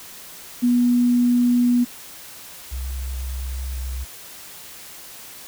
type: tone pair in turn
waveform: sine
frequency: 243.4 / 64.47 Hz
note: B3 / C2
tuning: -25 / -25 cents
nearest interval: octave + major seventh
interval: 2300 cents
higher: first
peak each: -14 / -25 dBFS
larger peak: first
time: 0.62-1.85 / 2.71-4.05 s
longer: second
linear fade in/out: 20 ms
effects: white hiss -40 dBFS RMS until 5.47 s